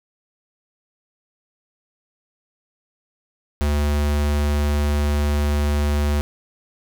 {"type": "tone", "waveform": "square", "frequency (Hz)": 73.3, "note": "D2", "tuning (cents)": -3, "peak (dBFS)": -18, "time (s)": [3.61, 6.21], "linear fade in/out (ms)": 0, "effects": []}